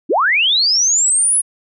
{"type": "linear sweep", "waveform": "sine", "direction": "up", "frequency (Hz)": [220, 10520], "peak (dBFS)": -11, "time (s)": [0.09, 1.42], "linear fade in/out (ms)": 20, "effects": []}